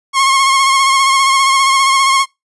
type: tone with vibrato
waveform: sawtooth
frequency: 1082 Hz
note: C#6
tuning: 42 cents flat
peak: -5 dBFS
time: 0.13-2.26 s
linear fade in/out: 50 ms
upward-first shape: sine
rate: 15 Hz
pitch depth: 36 cents each way
effects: noise-tail reverb RT60 0.2 s tail -25 dB re dry + resampled to 24000 Hz